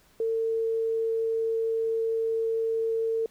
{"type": "tone", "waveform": "sine", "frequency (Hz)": 451.1, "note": "A4", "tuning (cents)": 43, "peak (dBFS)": -24, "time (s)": [0.2, 3.26], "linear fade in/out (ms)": 2, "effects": ["pink hiss -61 dBFS RMS until 3.3 s"]}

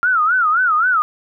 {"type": "tone with vibrato", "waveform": "sine", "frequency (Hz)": 1362, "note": "F6", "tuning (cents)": -44, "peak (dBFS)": -12, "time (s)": [0.03, 1.02], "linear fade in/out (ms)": 0, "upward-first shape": "sine", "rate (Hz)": 3.8, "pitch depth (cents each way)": 190, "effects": []}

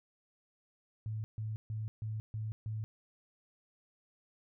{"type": "tone bursts", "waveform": "sine", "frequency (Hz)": 108.9, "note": "A2", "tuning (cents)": -17, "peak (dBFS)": -35, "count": 6, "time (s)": [1.06, 2.84], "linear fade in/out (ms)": 0, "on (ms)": 180, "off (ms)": 140, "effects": []}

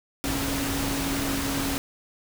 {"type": "tone in noise", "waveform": "sine", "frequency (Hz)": 275.7, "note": "C#4", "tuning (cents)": -9, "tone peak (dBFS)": -29, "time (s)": [0.24, 1.78], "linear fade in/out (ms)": 0, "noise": "pink", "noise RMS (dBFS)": -29, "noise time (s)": [0.24, 1.78], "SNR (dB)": -3, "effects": []}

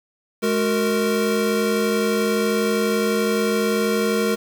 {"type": "tone cluster", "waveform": "square", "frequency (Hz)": [211.1, 370.3, 462.2], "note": ["G#3", "F#4", "A#4"], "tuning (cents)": [29, 1, -15], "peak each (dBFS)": [-23, -26, -22], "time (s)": [0.42, 4.36], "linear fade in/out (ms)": 20, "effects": ["7-bit"]}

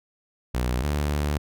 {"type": "tone pair in turn", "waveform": "sawtooth", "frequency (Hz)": [61.74, 73.42], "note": ["B1", "D2"], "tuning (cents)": [0, 0], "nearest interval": "minor third", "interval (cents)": 300, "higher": "second", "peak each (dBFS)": -19, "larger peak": "neither", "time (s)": [[0.54, 0.83], [0.83, 1.38]], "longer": "second", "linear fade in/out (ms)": 10, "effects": []}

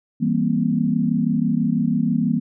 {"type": "chord", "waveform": "sine", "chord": "C dominant seventh", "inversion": "first", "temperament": "just", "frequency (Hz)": [163.52, 196.22, 235.5, 261.6], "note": ["E3", "G3", "Bb3", "C4"], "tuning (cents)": [-14, 2, 18, 0], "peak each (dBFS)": [-23, -23, -20, -26], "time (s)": [0.2, 2.4], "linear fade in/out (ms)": 20, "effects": []}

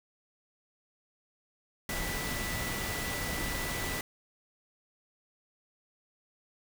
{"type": "tone in noise", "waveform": "sine", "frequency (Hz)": 1975.5, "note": "B6", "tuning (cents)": 0, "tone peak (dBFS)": -39, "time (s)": [1.89, 4.01], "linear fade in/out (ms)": 2, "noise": "pink", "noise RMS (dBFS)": -35, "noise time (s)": [1.89, 4.01], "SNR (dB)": -7, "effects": []}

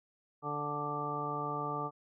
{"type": "harmonic tone", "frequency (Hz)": 146.83, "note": "D3", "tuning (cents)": 0, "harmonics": [1, 2, 3, 4, 5, 6, 8], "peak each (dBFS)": [-42, -44, -42, -46, -43, -41, -37], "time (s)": [0.42, 1.91], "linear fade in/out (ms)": 50, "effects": []}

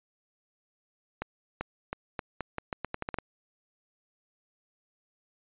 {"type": "accelerating click train", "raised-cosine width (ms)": 0.5, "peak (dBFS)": -17, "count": 13, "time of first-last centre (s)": [1.22, 3.186], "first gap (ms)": 390, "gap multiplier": 0.82, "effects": ["resampled to 8000 Hz"]}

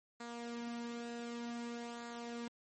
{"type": "tone with flanger", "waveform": "sawtooth", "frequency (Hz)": 236.3, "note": "A#3", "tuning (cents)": 24, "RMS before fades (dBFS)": -44, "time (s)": [0.2, 2.48], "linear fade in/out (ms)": 5, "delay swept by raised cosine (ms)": [0.34, 3.34], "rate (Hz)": 0.54, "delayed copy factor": -0.5, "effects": ["MP3 32 kbps"]}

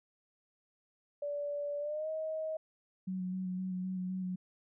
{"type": "tone with pitch glide", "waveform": "sine", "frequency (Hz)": [579, 631.4], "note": ["D5", "D#5"], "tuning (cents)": [-25, 25], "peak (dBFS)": -34, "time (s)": [1.22, 2.57], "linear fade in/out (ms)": 5, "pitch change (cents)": 150, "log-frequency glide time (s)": [1.79, 2.09]}
{"type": "tone with vibrato", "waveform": "sine", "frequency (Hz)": 185, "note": "F#3", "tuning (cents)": 0, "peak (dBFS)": -34, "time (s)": [3.07, 4.36], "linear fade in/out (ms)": 10, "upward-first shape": "square", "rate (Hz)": 3.9, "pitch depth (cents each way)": 17}
{"effects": []}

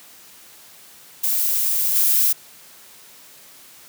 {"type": "noise with level steps", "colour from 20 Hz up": "violet", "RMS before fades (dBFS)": [-20, -17], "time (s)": [1.23, 2.33], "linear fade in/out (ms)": 10, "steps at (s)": 1.94, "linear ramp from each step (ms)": 20, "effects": ["white hiss -46 dBFS RMS until 3.88 s", "high-pass 100 Hz 12 dB/octave"]}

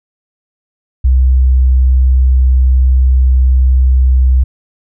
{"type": "tone", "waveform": "sine", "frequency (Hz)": 64.2, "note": "C2", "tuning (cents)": -32, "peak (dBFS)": -5, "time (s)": [1.04, 4.44], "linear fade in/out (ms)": 10, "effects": []}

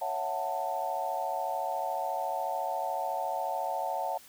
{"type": "chord", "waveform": "sine", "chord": "F# minor seventh", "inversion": "second", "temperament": "just", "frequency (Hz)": [555, 666, 740, 888], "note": ["C#5", "E5", "F#5", "A5"], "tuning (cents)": [2, 18, 0, 16], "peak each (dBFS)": [-38, -36, -34, -34], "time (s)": [0.01, 4.18], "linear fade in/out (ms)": 10, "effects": ["white hiss -54 dBFS RMS until 4.28 s"]}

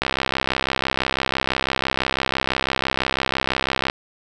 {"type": "click train", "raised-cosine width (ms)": 0.3, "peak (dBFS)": -3, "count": 257, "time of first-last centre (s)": [0.02, 3.899], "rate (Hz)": 66, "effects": []}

